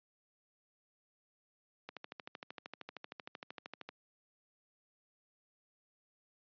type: click train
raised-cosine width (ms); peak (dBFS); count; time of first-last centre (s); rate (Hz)
0.3; -28; 27; 1.89-3.89; 13
effects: high-pass 200 Hz 12 dB/octave + resampled to 11025 Hz